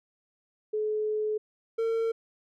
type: tone pair in turn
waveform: sine / triangle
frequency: 427.9 / 453.8 Hz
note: A4 / A#4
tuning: -48 / -47 cents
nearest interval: minor second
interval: 101 cents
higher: second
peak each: -26 / -23 dBFS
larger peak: second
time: 0.73-1.38 / 1.78-2.12 s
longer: first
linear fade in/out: 10 ms
effects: none